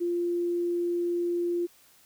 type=tone; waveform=sine; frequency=347.4 Hz; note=F4; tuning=9 cents flat; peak=-25 dBFS; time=0-1.67 s; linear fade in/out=20 ms; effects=white hiss -59 dBFS RMS until 2.05 s